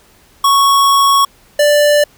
square tone pair in turn, 1108.7 / 588.4 Hz, C#6 / D5, 0 / +3 cents, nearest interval major seventh, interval 1097 cents, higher first, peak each -8 dBFS, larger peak neither, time 0.44-1.25 / 1.59-2.04 s, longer first, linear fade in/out 5 ms, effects pink hiss -48 dBFS RMS until 2.17 s

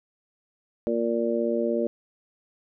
harmonic tone, 116.54 Hz, A#2, in tune, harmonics 2 / 3 / 4 / 5, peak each -28 / -28 / -28 / -28 dBFS, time 0.87-1.87 s, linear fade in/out 0 ms, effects none

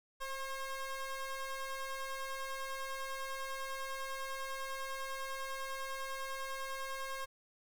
25% pulse ring-modulated tone, 536 Hz, C5, 42 cents sharp, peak -32 dBFS, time 0.2-7.26 s, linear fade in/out 20 ms, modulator 541 Hz, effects none

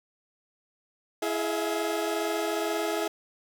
30% pulse tone cluster, 332.6 / 419.6 / 643 / 700 Hz, E4 / G#4 / E5 / F5, +16 / +18 / -43 / +4 cents, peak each -29 / -28 / -31 / -36 dBFS, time 1.22-3.08 s, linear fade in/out 5 ms, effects none

